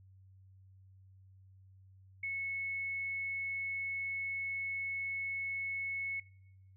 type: tone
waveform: sine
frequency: 2199 Hz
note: C#7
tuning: 14 cents flat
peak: -35 dBFS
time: 2.23-6.2 s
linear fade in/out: 5 ms
effects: noise-tail reverb RT60 0.9 s tail -23 dB re dry + added 95 Hz sine -57 dBFS peak until 6.76 s